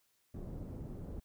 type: low-pass noise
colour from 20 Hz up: pink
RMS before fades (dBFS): -44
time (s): 0.34-1.2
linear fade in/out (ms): 5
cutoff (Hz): 350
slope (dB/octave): 12
effects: white hiss -75 dBFS RMS until 1.24 s